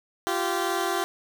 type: tone pair together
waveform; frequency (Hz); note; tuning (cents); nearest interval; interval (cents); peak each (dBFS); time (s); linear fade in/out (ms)
15% pulse; 345.6 / 388.1; F4 / G4; -18 / -17; major second; 201; -21; 0.27-1.04; 0
effects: none